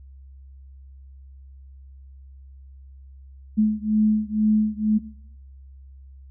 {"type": "beating tone pair", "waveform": "sine", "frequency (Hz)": [213.6, 215.7], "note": ["G#3", "A3"], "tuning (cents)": [49, -34], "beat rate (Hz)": 2.1, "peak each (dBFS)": [-20, -20], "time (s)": [3.57, 4.99], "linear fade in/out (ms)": 20, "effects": ["noise-tail reverb RT60 0.7 s tail -19 dB re dry", "added 67 Hz sine -42 dBFS peak until 6.3 s"]}